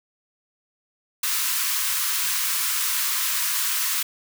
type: high-pass noise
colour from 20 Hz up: white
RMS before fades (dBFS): -24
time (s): 1.23-4.03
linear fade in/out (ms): 5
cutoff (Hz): 960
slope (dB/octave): 96
effects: none